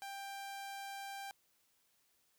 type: tone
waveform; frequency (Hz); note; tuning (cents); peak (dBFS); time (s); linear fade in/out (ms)
sawtooth; 790; G5; +13; -40; 0.02-1.31; 0
effects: white hiss -75 dBFS RMS until 2.38 s